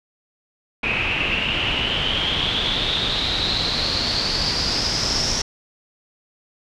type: noise with low-pass filter sweep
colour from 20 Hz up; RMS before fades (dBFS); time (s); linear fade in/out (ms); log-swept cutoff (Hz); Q
pink; -22; 0.83-5.42; 5; 2500 to 5600; 9.1
effects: none